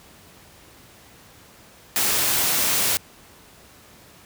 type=noise; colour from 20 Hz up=white; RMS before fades=-21 dBFS; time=1.96-2.97 s; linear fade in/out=0 ms; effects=pink hiss -49 dBFS RMS until 4.25 s + high-pass 60 Hz 12 dB/octave